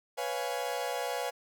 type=chord; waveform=40% pulse; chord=C# dominant seventh; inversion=third; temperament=equal with one note detuned; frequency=493.9 / 556 / 698.5 / 830.6 Hz; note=B4 / C#5 / E#5 / G#5; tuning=0 / +5 / 0 / 0 cents; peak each=-36 / -37 / -37 / -37 dBFS; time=0.17-1.31 s; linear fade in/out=20 ms; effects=none